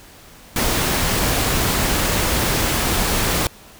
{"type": "noise", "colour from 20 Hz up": "pink", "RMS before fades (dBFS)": -19, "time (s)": [0.56, 3.47], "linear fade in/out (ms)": 2, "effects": ["pink hiss -44 dBFS RMS until 3.79 s"]}